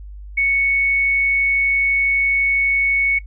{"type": "tone", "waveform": "sine", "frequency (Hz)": 2217, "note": "C#7", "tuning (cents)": 0, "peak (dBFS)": -14, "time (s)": [0.37, 3.19], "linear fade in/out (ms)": 10, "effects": ["noise-tail reverb RT60 0.1 s tail -20 dB re dry", "added 50 Hz sine -32 dBFS peak until 3.26 s"]}